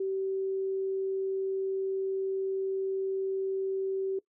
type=tone; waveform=sine; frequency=384.8 Hz; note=G4; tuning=32 cents flat; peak=-28 dBFS; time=0-4.19 s; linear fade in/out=5 ms; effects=noise-tail reverb RT60 0.1 s tail -20 dB re dry